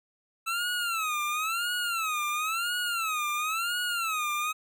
25% pulse tone with vibrato, 1317 Hz, E6, 2 cents flat, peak -24 dBFS, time 0.46-4.53 s, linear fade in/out 20 ms, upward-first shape sine, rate 0.97 Hz, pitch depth 170 cents each way, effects none

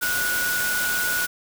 sine tone in noise, 1463 Hz, F#6, 20 cents flat, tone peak -23 dBFS, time 0.01-1.27 s, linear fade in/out 20 ms, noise white, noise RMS -27 dBFS, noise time 0.01-1.27 s, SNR +1 dB, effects none

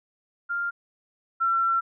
sine tone pair in turn, 1396.9 / 1353.2 Hz, F6 / E6, 0 / +45 cents, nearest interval minor second, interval 55 cents, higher first, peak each -25 / -20 dBFS, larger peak second, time 0.49-0.71 / 1.4-1.81 s, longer second, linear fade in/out 20 ms, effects none

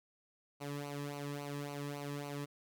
sawtooth tone with flanger, 143.6 Hz, D3, 39 cents flat, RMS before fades -42 dBFS, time 0.6-2.46 s, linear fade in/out 20 ms, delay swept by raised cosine 0.57 to 1.41 ms, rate 3.6 Hz, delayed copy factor -0.75, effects none

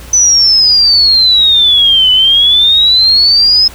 sine exponential two-way sweep, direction down then up, 6050 to 2986 to 5160 Hz, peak -4 dBFS, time 0.13-3.68 s, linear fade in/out 5 ms, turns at 2.11 s, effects added 60 Hz sine -31 dBFS peak until 3.74 s + pink hiss -33 dBFS RMS until 3.74 s

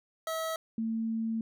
25% pulse / sine tone pair in turn, 646 / 224.7 Hz, E5 / A3, -35 / +37 cents, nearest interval octave + tritone, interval 1828 cents, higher first, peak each -28 / -29 dBFS, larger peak first, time 0.27-0.56 / 0.78-1.41 s, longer second, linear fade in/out 2 ms, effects none

